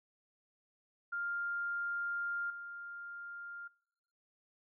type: tone with level steps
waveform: sine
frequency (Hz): 1400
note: F6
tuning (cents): +4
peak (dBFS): -35 / -44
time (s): 1.12-3.68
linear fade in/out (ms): 10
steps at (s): 2.5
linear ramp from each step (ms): 2
effects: noise-tail reverb RT60 0.9 s tail -24 dB re dry